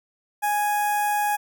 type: tone with notch filter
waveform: sawtooth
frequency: 830.6 Hz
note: G#5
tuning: in tune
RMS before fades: -23 dBFS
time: 0.42-1.37 s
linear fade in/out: 20 ms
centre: 4100 Hz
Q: 0.59
effects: none